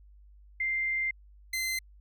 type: tone pair in turn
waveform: sine / sawtooth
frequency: 2093 / 2068 Hz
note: C7 / C7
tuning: 0 / -21 cents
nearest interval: unison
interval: 21 cents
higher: first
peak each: -27 / -26 dBFS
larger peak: second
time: 0.6-1.11 / 1.53-1.79 s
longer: first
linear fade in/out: 5 ms
effects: added 50 Hz sine -52 dBFS peak until 2 s